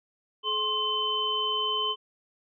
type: tone cluster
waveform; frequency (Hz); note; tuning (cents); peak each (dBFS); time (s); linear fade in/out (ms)
sine; 428.4 / 1056 / 3060; A4 / C6 / G7; -46 / +16 / -42; -35 / -30 / -27; 0.43-1.96; 50
effects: none